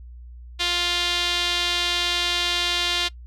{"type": "tone with band-pass filter", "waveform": "sawtooth", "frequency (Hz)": 350.5, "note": "F4", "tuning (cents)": 6, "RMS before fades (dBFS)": -23, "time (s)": [0.59, 3.09], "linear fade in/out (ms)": 20, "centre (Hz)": 3500, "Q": 2.8, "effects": ["noise-tail reverb RT60 0.1 s tail -20 dB re dry", "added 60 Hz sine -38 dBFS peak until 3.26 s"]}